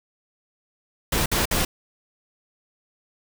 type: noise bursts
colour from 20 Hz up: pink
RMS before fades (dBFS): -22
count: 3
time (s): 1.12-1.65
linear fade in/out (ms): 5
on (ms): 140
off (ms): 55
effects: none